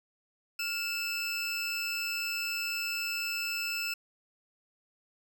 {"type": "tone pair together", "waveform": "25% pulse", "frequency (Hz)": [1406, 2636], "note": ["F6", "E7"], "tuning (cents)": [11, -1], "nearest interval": "major seventh", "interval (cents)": 1088, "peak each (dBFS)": [-36, -28], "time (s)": [0.59, 3.94], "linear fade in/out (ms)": 5, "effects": []}